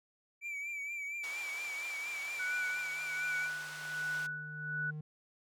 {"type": "tone with vibrato", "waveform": "triangle", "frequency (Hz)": 2315, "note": "D7", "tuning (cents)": -25, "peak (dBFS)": -36, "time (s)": [0.41, 3.5], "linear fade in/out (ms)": 50, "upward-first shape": "triangle", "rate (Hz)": 4.3, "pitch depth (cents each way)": 61}
{"type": "band-pass noise", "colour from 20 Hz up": "pink", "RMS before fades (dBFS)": -49, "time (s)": [1.23, 4.27], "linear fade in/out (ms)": 10, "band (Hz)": [880, 8700], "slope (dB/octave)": 12}
{"type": "tone with exponential growth", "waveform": "triangle", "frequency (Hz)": 152.6, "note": "D#3", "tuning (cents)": -33, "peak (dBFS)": -37, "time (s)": [2.02, 5.01], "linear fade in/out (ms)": 5, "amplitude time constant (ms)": 650}
{"type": "tone with tremolo", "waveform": "sine", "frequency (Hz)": 1480, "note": "F#6", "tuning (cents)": 0, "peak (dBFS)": -33, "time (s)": [2.39, 4.91], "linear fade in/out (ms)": 10, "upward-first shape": "sine", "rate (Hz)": 1.3, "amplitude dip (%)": 70}
{"effects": []}